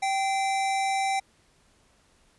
square tone pair together, 779 / 2061 Hz, G5 / C7, -11 / -27 cents, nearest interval octave + perfect fourth, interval 1684 cents, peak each -25 / -36 dBFS, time 0.02-1.2 s, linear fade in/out 10 ms, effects pink hiss -63 dBFS RMS until 2.38 s + resampled to 24000 Hz

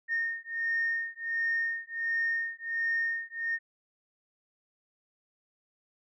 sine beating tone pair, 1835 / 1836.4 Hz, A#6 / A#6, -28 / -26 cents, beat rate 1.4 Hz, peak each -31 dBFS, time 0.08-3.59 s, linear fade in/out 50 ms, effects tanh soft clip ceiling -21 dBFS

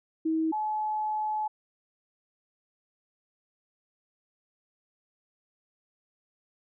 sine tone pair in turn, 320.1 / 856.4 Hz, D#4 / A5, +49 / -47 cents, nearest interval octave + perfect fourth, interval 1704 cents, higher second, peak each -24 / -27 dBFS, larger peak first, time 0.25-0.52 / 0.52-1.48 s, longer second, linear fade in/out 10 ms, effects none

